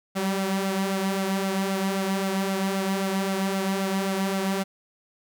sawtooth tone with flanger, 193.3 Hz, G3, 24 cents flat, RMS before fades -26 dBFS, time 0.15-4.64 s, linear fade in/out 20 ms, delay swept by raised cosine 1.4 to 4.2 ms, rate 3.8 Hz, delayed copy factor +0.55, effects none

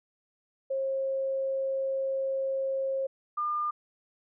sine tone pair in turn, 537 / 1204.8 Hz, C5 / D6, +45 / +44 cents, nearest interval octave + major second, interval 1399 cents, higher second, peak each -27 dBFS, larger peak neither, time 0.7-3.07 / 3.37-3.71 s, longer first, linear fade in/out 10 ms, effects none

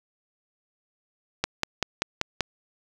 click train, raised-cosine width 0.2 ms, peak -6 dBFS, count 6, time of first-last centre 1.44-2.407 s, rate 5.17 Hz, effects none

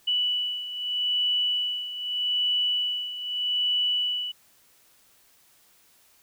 sine beating tone pair, 2960 / 2960.81 Hz, F#7 / F#7, 0 / 0 cents, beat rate 0.81 Hz, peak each -25 / -30 dBFS, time 0.07-4.32 s, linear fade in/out 10 ms, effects white hiss -60 dBFS RMS until 6.22 s

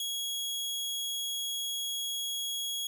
sawtooth tone, 3322 Hz, G#7, in tune, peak -29 dBFS, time 0-2.87 s, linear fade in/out 2 ms, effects none

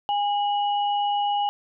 sine tone pair together, 817 / 2927 Hz, G#5 / F#7, -29 / -19 cents, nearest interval octave + minor seventh, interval 2210 cents, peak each -21 / -32 dBFS, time 0.09-1.49 s, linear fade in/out 0 ms, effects none

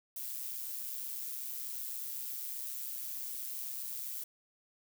violet noise with amplitude modulation, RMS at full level -38 dBFS, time 0.16-4.24 s, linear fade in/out 5 ms, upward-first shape sine, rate 128 Hz, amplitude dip 55%, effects none

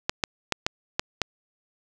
clicks, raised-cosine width 0.2 ms, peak -5 dBFS, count 6, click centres 0.095 / 0.238 / 0.523 / 0.665 / 0.995 / 1.217 s, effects none

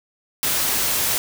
white noise, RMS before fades -21 dBFS, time 0.43-1.18 s, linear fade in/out 0 ms, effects none

